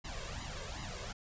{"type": "noise with flanger", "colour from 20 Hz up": "pink", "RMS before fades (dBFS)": -42, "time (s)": [0.04, 1.13], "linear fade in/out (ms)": 10, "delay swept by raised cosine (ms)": [1, 1.9], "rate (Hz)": 2.6, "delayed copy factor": 0.9, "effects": ["resampled to 16000 Hz"]}